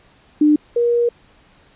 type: tone pair in turn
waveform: sine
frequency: 300 / 475 Hz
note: D4 / A#4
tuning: +37 / +33 cents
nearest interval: minor sixth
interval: 796 cents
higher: second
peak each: -9 / -13 dBFS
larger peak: first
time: 0.41-0.56 / 0.76-1.09 s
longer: second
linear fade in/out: 5 ms
effects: pink hiss -52 dBFS RMS until 1.75 s + resampled to 8000 Hz